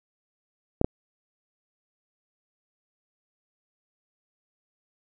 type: clicks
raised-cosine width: 2 ms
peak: -7 dBFS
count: 2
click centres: 0.814 / 0.845 s
effects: none